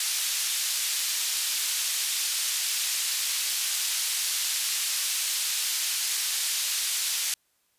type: band-pass noise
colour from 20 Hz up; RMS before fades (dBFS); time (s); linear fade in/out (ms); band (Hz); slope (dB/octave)
pink; -28; 0-7.34; 2; 3600 to 13000; 12
effects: white hiss -70 dBFS RMS until 7.78 s + resampled to 32000 Hz